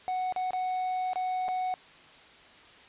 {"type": "tone with dropouts", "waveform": "triangle", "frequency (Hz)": 740, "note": "F#5", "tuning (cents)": 0, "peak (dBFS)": -26, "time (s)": [0.08, 1.74], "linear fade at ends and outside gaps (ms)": 0, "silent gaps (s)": [[0.324, 0.362], [0.507, 0.533], [1.133, 1.158], [1.482, 1.487]], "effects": ["white hiss -53 dBFS RMS until 2.88 s", "resampled to 8000 Hz"]}